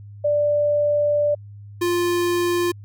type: tone pair in turn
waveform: sine / square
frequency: 588 / 349.6 Hz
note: D5 / F4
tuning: +2 / +2 cents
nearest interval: major sixth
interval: 900 cents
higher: first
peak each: -16 / -19 dBFS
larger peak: first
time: 0.24-1.35 / 1.81-2.72 s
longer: first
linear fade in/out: 10 ms
effects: added 102 Hz sine -37 dBFS peak until 2.84 s